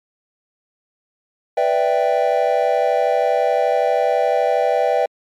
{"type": "chord", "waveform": "triangle", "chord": "E minor seventh", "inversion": "second", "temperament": "equal", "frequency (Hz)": [493.9, 587.3, 659.3, 784], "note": ["B4", "D5", "E5", "G5"], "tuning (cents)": [0, 0, 0, 0], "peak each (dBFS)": -18, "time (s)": [1.57, 5.06], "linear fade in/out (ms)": 5, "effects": ["MP3 96 kbps"]}